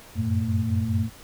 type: tone cluster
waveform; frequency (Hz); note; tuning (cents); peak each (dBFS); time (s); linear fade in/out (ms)
sine; 91.7 / 96.6 / 113.9 / 224.3; F#2 / G2 / A#2 / A3; -15 / -25 / -40 / +34; -27; 0.15-1.1; 50
effects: pink hiss -47 dBFS RMS until 1.23 s